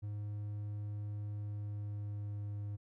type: tone with pitch glide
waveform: triangle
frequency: 103.83 to 102.76 Hz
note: G#2 to G#2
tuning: 0 to -18 cents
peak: -36 dBFS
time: 0.02-2.77 s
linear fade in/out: 20 ms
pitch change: -18 cents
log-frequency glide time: 1.3-2.6 s
effects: none